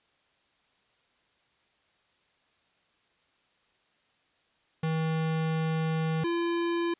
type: tone pair in turn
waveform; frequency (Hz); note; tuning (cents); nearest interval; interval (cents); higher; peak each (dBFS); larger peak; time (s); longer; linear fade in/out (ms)
square; 160 / 340.7; D#3 / F4; +49 / -43; octave + minor second; 1308; second; -27; neither; 4.83-6.24 / 6.24-6.94; first; 5
effects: white hiss -69 dBFS RMS until 6.99 s + resampled to 8000 Hz